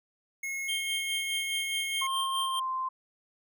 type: tone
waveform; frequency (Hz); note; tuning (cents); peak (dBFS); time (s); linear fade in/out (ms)
square; 2170; C#7; -37; -33; 0.43-2.07; 5
type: tone with tremolo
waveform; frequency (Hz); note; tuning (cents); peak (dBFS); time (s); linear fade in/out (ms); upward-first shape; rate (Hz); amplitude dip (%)
square; 3166; G7; +17; -30; 0.68-2.6; 10; sine; 4.8; 60
type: tone with pitch glide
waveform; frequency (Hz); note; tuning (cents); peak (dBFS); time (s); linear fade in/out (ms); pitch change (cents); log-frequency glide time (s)
sine; 1065 to 1041.9; C6 to C6; +30 to -8; -29; 2.01-2.89; 10; -38; 2.38-2.7
effects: none